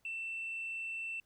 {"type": "tone", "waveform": "sine", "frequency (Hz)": 2679, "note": "E7", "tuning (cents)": 27, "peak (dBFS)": -36, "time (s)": [0.05, 1.2], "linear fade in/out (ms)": 2, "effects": ["tanh soft clip ceiling -34 dBFS", "pink hiss -75 dBFS RMS until 1.25 s"]}